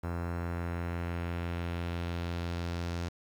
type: tone with low-pass filter sweep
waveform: sawtooth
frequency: 86 Hz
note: F2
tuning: 26 cents flat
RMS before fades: -35 dBFS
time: 0.03-3.09 s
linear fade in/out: 10 ms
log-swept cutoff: 1400 to 5900 Hz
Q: 1.3
effects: 9-bit